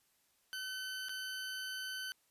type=tone with dropouts; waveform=20% pulse; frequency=1521 Hz; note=F#6; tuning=47 cents sharp; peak=-35 dBFS; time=0.53-2.12 s; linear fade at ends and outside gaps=0 ms; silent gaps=1.085-1.093 s; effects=white hiss -74 dBFS RMS until 2.3 s + resampled to 32000 Hz